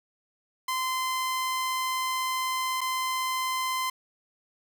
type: tone with dropouts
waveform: sawtooth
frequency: 1034 Hz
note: C6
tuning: 21 cents flat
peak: -23 dBFS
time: 0.68-3.9 s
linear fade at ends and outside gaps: 5 ms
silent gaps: 2.808-2.813 s
effects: none